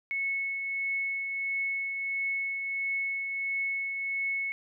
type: tone with tremolo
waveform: sine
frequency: 2200 Hz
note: C#7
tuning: 14 cents flat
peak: -27 dBFS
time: 0.11-4.52 s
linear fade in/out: 0 ms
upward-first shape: triangle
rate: 1.5 Hz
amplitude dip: 40%
effects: none